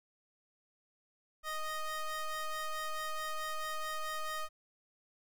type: ring-modulated tone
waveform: 35% pulse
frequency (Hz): 622.3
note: D#5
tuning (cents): 0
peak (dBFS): -31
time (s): 1.43-4.49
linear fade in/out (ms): 50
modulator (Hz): 620
effects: none